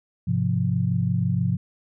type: chord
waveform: sine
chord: F minor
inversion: first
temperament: equal with one note detuned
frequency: 103.83 / 129.98 / 174.61 Hz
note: Ab2 / C3 / F3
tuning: 0 / -11 / 0 cents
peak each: -25 / -24 / -24 dBFS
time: 0.27-1.57 s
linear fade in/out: 10 ms
effects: none